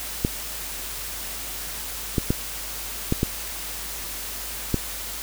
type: clicks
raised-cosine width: 3 ms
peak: -7 dBFS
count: 6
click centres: 0.249 / 2.182 / 2.305 / 3.124 / 3.231 / 4.743 s
effects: added 50 Hz sine -41 dBFS peak until 5.22 s + white hiss -33 dBFS RMS until 5.22 s